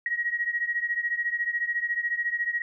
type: beating tone pair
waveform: sine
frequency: 1894 / 1908 Hz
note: A#6 / A#6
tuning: +27 / +40 cents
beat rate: 14 Hz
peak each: -27 / -30 dBFS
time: 0.06-2.62 s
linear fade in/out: 2 ms
effects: none